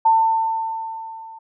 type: tone with level ramp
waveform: sine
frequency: 896 Hz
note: A5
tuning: 31 cents sharp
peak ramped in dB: -10 to -36 dBFS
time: 0.05-1.39 s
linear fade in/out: 10 ms
effects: none